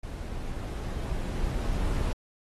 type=noise with level ramp; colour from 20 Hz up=brown; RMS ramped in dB=-36 to -27 dBFS; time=0.03-2.13 s; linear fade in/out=5 ms; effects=AAC 32 kbps